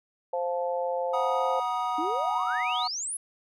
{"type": "harmonic tone", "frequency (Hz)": 174.61, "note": "F3", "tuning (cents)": 0, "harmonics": [3, 4, 5], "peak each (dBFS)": [-28, -33, -33], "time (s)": [0.33, 1.6], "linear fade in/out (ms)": 5}
{"type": "chord", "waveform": "triangle", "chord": "D# minor", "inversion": "first", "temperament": "equal with one note detuned", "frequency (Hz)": [740, 954.7, 1244.5], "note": ["F#5", "A#5", "D#6"], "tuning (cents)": [0, 41, 0], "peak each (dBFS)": -29, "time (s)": [1.13, 2.88], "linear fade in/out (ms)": 10}
{"type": "exponential sweep", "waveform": "sine", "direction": "up", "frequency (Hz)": [293.7, 11000], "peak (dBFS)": -30, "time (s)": [1.98, 3.17], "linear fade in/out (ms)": 5}
{"effects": []}